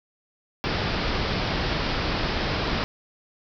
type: low-pass noise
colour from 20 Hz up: pink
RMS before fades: -26 dBFS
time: 0.64-2.84 s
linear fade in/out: 0 ms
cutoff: 5300 Hz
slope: 96 dB/octave
effects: none